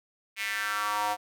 square tone with high-pass filter sweep, 104.4 Hz, G#2, 10 cents sharp, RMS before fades -30 dBFS, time 0.36-1.17 s, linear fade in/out 50 ms, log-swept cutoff 2300 to 760 Hz, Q 3.9, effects none

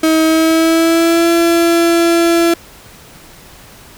35% pulse tone with pitch glide, 318.6 to 337.4 Hz, D#4 to E4, +41 to +40 cents, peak -7 dBFS, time 0.03-2.54 s, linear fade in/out 5 ms, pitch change +99 cents, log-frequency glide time 0.24-1.3 s, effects pink hiss -39 dBFS RMS until 3.97 s

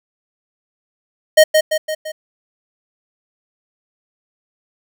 square tone with echo, 622.3 Hz, D#5, in tune, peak -5 dBFS, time 1.37-1.44 s, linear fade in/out 10 ms, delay 170 ms, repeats 4, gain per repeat -5 dB, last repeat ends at 2.12 s, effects none

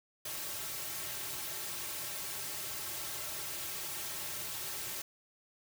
white noise with comb filter, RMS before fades -40 dBFS, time 0.25-5.02 s, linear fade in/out 5 ms, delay 4.1 ms, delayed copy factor -1, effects none

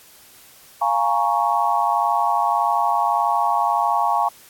sine chord, Bb minor seventh, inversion second, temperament equal, 698.5 / 830.6 / 932.3 / 1108.7 Hz, F5 / Ab5 / Bb5 / Db6, 0 / 0 / 0 / 0 cents, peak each -23 / -21 / -22 / -22 dBFS, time 0.81-4.29 s, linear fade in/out 10 ms, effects white hiss -48 dBFS RMS until 4.49 s + AAC 64 kbps

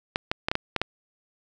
clicks, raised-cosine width 0.3 ms, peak -8 dBFS, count 7, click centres 0.159 / 0.315 / 0.485 / 0.515 / 0.554 / 0.763 / 0.816 s, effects none

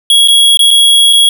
square tone with dropouts, 3322 Hz, G#7, in tune, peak -4 dBFS, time 0.1-1.29 s, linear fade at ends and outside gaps 2 ms, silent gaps 0.276-0.283 / 0.572-0.592 / 0.707-0.711 / 1.129-1.132 s, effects none

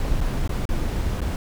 brown noise with dropouts, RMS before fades -23 dBFS, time 0-1.36 s, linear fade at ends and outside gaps 1 ms, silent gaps 0.206-0.212 / 0.477-0.493 / 0.654-0.69 / 1.206-1.216 s, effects none

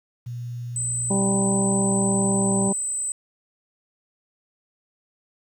sine tone with pitch glide, 120.6 to 117.3 Hz, B2 to A#2, -41 to +11 cents, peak -29 dBFS, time 0.26-2.69 s, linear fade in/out 10 ms, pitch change -48 cents, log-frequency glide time 1.78-2.08 s
sine tone, 8070 Hz, B8, 36 cents sharp, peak -24 dBFS, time 0.76-3.12 s, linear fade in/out 2 ms
harmonic tone, 196 Hz, G3, in tune, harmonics 1 / 2 / 3 / 4 / 5, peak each -21 / -27 / -31 / -33 / -35 dBFS, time 1.1-2.73 s, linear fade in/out 10 ms
effects 9-bit

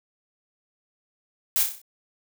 blue noise with echo, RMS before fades -22 dBFS, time 1.56-1.63 s, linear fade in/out 0 ms, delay 31 ms, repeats 6, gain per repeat -5 dB, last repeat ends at 1.816 s, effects none

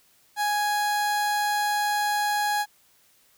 30% pulse tone, 830.6 Hz, G#5, in tune, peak -20 dBFS, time 0.36-2.66 s, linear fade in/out 50 ms, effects white hiss -61 dBFS RMS until 3.37 s

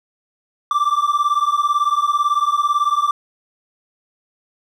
triangle beating tone pair, 1164 / 1182 Hz, D6 / D6, -16 / +11 cents, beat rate 18 Hz, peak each -16 dBFS, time 0.71-3.11 s, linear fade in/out 2 ms, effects none

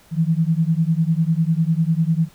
sine beating tone pair, 158.8 / 168.8 Hz, D#3 / E3, +36 / +41 cents, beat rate 10 Hz, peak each -18 / -19 dBFS, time 0.11-2.29 s, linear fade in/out 50 ms, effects pink hiss -52 dBFS RMS until 2.34 s

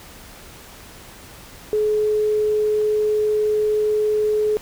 sine tone, 425.4 Hz, G#4, 42 cents sharp, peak -16 dBFS, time 1.73-4.57 s, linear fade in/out 0 ms, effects pink hiss -42 dBFS RMS until 4.61 s

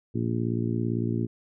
harmonic tone, 57.8 Hz, A#1, 14 cents flat, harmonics 2 / 3 / 4 / 5 / 6 / 7, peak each -28 / -34 / -30 / -34 / -33 / -38 dBFS, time 0.14-1.27 s, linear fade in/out 20 ms, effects none

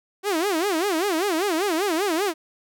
sawtooth tone with vibrato, 361.3 Hz, F#4, 41 cents flat, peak -17 dBFS, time 0.23-2.34 s, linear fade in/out 50 ms, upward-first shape sine, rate 5.1 Hz, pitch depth 250 cents each way, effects none

